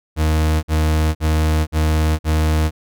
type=tone bursts; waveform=40% pulse; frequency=78 Hz; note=D#2; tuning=5 cents sharp; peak=-13 dBFS; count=5; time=0.16-2.71 s; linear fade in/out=50 ms; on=470 ms; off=50 ms; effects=none